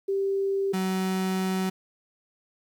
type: tone pair in turn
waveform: sine / 35% pulse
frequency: 392 / 188.12 Hz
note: G4 / F#3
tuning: 0 / +29 cents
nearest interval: octave + minor second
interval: 1271 cents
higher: first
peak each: -23 / -23 dBFS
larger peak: neither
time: 0.08-0.73 / 0.73-1.7 s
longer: second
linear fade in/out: 10 ms
effects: 10-bit